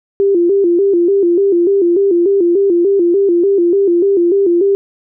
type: tone with vibrato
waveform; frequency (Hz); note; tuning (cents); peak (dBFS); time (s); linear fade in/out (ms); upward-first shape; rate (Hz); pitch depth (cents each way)
sine; 370; F#4; 0; -8; 0.2-4.75; 0; square; 3.4; 120
effects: none